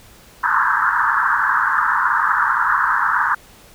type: band-pass noise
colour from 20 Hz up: white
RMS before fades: -17 dBFS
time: 0.43-3.35 s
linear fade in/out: 10 ms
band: 900 to 1700 Hz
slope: 96 dB/octave
effects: pink hiss -46 dBFS RMS until 3.74 s